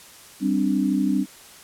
sine chord, G suspended fourth, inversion none, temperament just, 196 / 261.3 / 294 Hz, G3 / C4 / D4, 0 / -2 / +2 cents, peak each -23 dBFS, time 0.4-1.26 s, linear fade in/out 50 ms, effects white hiss -46 dBFS RMS until 1.63 s + low-pass 12000 Hz 12 dB/octave

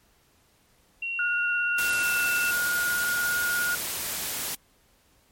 sine tone with pitch glide, 2741 to 2680 Hz, F7 to E7, -33 to +28 cents, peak -28 dBFS, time 1.02-2.51 s, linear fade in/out 5 ms, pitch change -39 cents, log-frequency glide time 1.78-2.14 s
sine tone with vibrato, 1434 Hz, F6, 45 cents sharp, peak -24 dBFS, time 1.19-3.75 s, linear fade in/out 2 ms, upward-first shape triangle, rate 17 Hz, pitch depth 17 cents each way
white noise, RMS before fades -31 dBFS, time 1.78-4.55 s, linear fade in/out 5 ms
effects pink hiss -63 dBFS RMS until 5.31 s + MP3 64 kbps

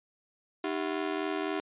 sawtooth ring-modulated tone, 349.2 Hz, F4, in tune, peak -23 dBFS, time 0.64-1.6 s, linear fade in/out 0 ms, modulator 41.9 Hz, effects resampled to 8000 Hz

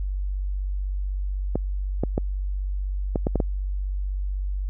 clicks, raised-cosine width 2 ms, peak -9 dBFS, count 7, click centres 1.556 / 2.036 / 2.179 / 3.158 / 3.269 / 3.357 / 3.402 s, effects added 48 Hz sine -24 dBFS peak until 4.69 s

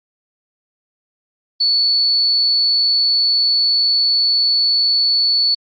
sine tone, 4441 Hz, C#8, 2 cents sharp, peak -12 dBFS, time 1.6-5.55 s, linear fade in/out 10 ms, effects Opus 48 kbps

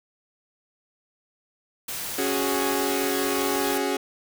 white noise, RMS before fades -32 dBFS, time 1.88-3.78 s, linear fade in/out 5 ms
sawtooth chord, C# suspended fourth, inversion none, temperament equal, 277.2 / 370 / 415.3 Hz, C#4 / F#4 / G#4, 0 / 0 / 0 cents, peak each -24 dBFS, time 2.18-3.97 s, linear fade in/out 5 ms
effects none

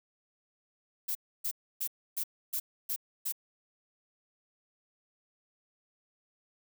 violet noise bursts, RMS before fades -33 dBFS, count 7, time 1.08-3.324 s, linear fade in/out 10 ms, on 72 ms, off 290 ms, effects none

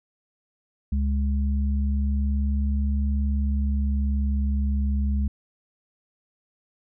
sine tone pair together, 69.51 / 208.3 Hz, C#2 / G#3, +5 / +5 cents, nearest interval octave + perfect fifth, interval 1900 cents, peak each -21 / -29 dBFS, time 0.92-5.28 s, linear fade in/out 5 ms, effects none

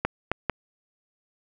clicks, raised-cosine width 0.5 ms, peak -8 dBFS, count 3, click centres 0.05 / 0.316 / 0.497 s, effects none

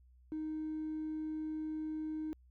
sine tone with hard clipping, 311.1 Hz, D#4, in tune, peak -37 dBFS, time 0.32-2.33 s, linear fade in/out 0 ms, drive 1 dB, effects added 62 Hz sine -60 dBFS peak until 2.5 s

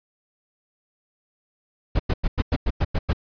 brown noise bursts, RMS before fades -19 dBFS, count 9, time 1.95-3.132 s, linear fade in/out 10 ms, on 46 ms, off 96 ms, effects resampled to 11025 Hz

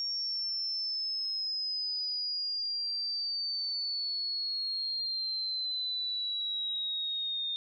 sine exponential sweep, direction down, 5540 to 3652 Hz, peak -31 dBFS, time 0-7.56 s, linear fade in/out 0 ms, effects none

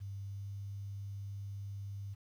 sine tone with pitch glide, 98.8 to 99.6 Hz, G2 to G2, +14 to +28 cents, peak -40 dBFS, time 0-2.15 s, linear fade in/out 20 ms, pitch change +14 cents, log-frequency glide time 0.26-0.5 s, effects 11-bit

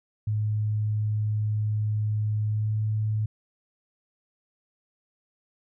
sine tone with pitch glide, 106.6 to 107.78 Hz, G#2 to A2, +46 to -35 cents, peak -23 dBFS, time 0.27-3.26 s, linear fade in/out 5 ms, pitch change +19 cents, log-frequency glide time 2.47-2.73 s, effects none

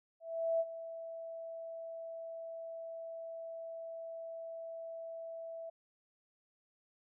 sine tone with ADSR envelope, 659.3 Hz, E5, in tune, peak -28 dBFS, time 0.2-5.7 s, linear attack 400 ms, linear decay 43 ms, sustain -14 dB, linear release 9 ms, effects none

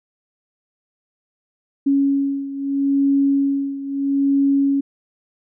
sine beating tone pair, 277.2 / 277.97 Hz, C#4 / C#4, 0 / +5 cents, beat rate 0.77 Hz, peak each -17 / -21 dBFS, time 1.86-4.81 s, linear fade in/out 10 ms, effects none

